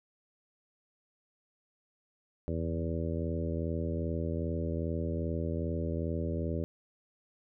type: harmonic tone with a mistuned harmonic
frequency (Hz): 82.5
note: E2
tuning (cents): +2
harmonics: 1 / 2 / 3 / 4 / 5 / 6 / 7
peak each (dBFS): -34 / -37 / -39 / -40 / -41 / -42 / -42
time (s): 2.48-6.64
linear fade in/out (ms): 0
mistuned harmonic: 1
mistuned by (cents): +35
effects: none